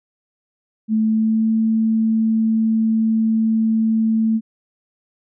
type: tone with pitch glide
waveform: sine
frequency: 218.8 to 222.2 Hz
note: A3 to A3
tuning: -9 to +17 cents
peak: -14 dBFS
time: 0.88-4.41 s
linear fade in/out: 50 ms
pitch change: +26 cents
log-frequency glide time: 1.01-1.52 s
effects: none